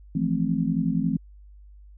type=chord; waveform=sine; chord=F major seventh; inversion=third; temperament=just; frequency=163.7 / 174.61 / 218.3 / 261.9 Hz; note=E3 / F3 / A3 / C4; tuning=-12 / 0 / -13 / +2 cents; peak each=-27 dBFS; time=0.15-1.17 s; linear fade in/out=5 ms; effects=added 50 Hz sine -45 dBFS peak until 1.97 s